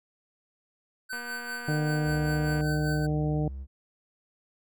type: tone with tremolo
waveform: square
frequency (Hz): 1523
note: F#6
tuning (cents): +50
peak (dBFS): -33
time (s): 1.09-3.07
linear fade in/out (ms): 20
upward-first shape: sine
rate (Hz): 5.1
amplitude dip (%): 55
type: click train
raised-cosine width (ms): 0.5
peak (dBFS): -28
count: 356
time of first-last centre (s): 1.13-2.609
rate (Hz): 240
type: harmonic tone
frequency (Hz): 151.4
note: D#3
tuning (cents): -47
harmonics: 1 / 2 / 3 / 4 / 5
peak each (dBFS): -26 / -32 / -36 / -38 / -40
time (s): 1.68-3.48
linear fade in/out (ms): 2
type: tone with pitch glide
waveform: triangle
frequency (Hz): 65.41 to 67.21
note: C2 to C2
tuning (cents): 0 to +47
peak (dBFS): -33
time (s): 2.03-3.67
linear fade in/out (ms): 50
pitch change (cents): +47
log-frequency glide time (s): 2.37-3.29
effects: none